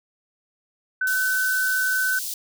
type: tone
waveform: sine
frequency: 1515 Hz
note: F#6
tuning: 40 cents sharp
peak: -20 dBFS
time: 1.01-2.19 s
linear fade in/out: 5 ms
type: high-pass noise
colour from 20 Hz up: white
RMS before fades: -30 dBFS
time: 1.07-2.34 s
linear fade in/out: 2 ms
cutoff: 3900 Hz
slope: 24 dB/octave
effects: none